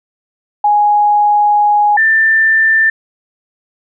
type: tone pair in turn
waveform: sine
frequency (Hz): 830.6 / 1780.9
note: G#5 / A6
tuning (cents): 0 / +20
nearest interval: octave + minor second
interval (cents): 1320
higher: second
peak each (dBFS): -7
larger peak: neither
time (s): 0.64-1.97 / 1.97-2.9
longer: first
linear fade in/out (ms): 5
effects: none